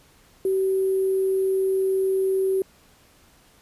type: tone with sample-and-hold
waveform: sine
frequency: 382.8 Hz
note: G4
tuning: 41 cents flat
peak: -19 dBFS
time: 0.45-2.62 s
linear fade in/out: 2 ms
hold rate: 11025 Hz
effects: pink hiss -56 dBFS RMS until 3.61 s + resampled to 32000 Hz